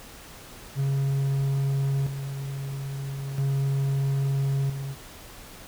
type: tone with tremolo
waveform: triangle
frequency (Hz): 137.3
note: C#3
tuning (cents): -16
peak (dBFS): -20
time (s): 0.75-4.96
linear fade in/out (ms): 50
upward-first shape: square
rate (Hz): 0.38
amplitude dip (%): 60
effects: pink hiss -45 dBFS RMS until 5.67 s